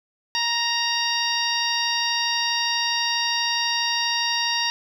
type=harmonic tone with a mistuned harmonic; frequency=932.3 Hz; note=A#5; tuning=in tune; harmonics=1 / 2 / 3 / 4 / 5 / 6; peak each=-28 / -28 / -28 / -28 / -28 / -28 dBFS; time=0.35-4.7 s; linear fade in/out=0 ms; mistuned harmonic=1; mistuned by=+19 cents; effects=8-bit